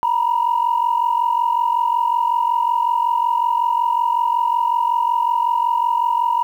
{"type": "tone pair together", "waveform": "sine", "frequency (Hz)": [930.6, 976], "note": ["A#5", "B5"], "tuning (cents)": [-3, -21], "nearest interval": "minor second", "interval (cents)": 82, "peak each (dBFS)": -17, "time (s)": [0.03, 6.43], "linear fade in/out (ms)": 0, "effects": ["tanh soft clip ceiling -9 dBFS", "8-bit"]}